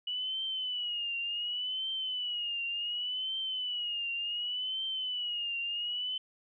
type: tone with vibrato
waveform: sine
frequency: 2940 Hz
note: F#7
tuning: 12 cents flat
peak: -32 dBFS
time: 0.07-6.18 s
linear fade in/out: 5 ms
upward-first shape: triangle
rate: 0.68 Hz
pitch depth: 110 cents each way
effects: none